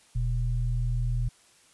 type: tone pair together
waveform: sine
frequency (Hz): 40.05 / 120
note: E1 / B2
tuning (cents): -49 / -49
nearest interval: octave + perfect fifth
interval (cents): 1900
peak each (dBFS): -27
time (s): 0.15-1.29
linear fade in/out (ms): 10
effects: white hiss -59 dBFS RMS until 1.73 s + resampled to 24000 Hz